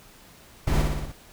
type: noise with echo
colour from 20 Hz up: brown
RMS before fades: -21 dBFS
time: 0.67-0.82 s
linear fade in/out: 5 ms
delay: 60 ms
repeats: 5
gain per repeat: -3 dB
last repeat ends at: 1.12 s
effects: pink hiss -51 dBFS RMS until 1.32 s